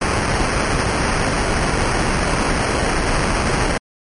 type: noise with sample-and-hold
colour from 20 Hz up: pink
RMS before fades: -18 dBFS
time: 0.01-3.78 s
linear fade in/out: 10 ms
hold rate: 3675 Hz
effects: MP3 48 kbps